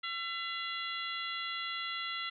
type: harmonic tone with a mistuned harmonic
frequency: 675 Hz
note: E5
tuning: 41 cents sharp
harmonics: 2 / 3 / 4 / 5 / 6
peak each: -41 / -40 / -43 / -41 / -46 dBFS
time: 0.03-2.3 s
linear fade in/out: 10 ms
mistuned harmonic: 4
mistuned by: +62 cents
effects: none